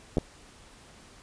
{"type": "clicks", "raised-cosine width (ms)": 2, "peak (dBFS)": -12, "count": 2, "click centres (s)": [0.171, 0.183], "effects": ["pink hiss -53 dBFS RMS until 1.22 s", "resampled to 22050 Hz"]}